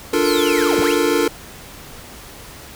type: chord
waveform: square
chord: Bb major seventh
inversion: first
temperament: equal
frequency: 293.7 / 349.2 / 440 / 466.2 Hz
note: D4 / F4 / A4 / Bb4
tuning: 0 / 0 / 0 / 0 cents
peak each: -21 dBFS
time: 0.13-1.28 s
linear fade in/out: 5 ms
type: linear two-way sweep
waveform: 40% pulse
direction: down then up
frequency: 5030 to 56 to 3963 Hz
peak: -23 dBFS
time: 0.22-0.96 s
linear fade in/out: 50 ms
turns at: 0.8 s
effects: pink hiss -38 dBFS RMS until 2.75 s